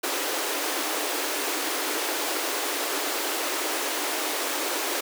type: high-pass noise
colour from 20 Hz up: pink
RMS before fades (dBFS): -28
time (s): 0.03-5.01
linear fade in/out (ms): 10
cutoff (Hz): 280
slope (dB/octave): 96
effects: none